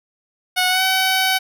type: tone with pitch glide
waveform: 10% pulse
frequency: 734 to 757.3 Hz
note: F#5 to F#5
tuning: -14 to +40 cents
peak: -7 dBFS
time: 0.56-1.39 s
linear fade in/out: 20 ms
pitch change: +54 cents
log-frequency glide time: 0.69-0.83 s
effects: none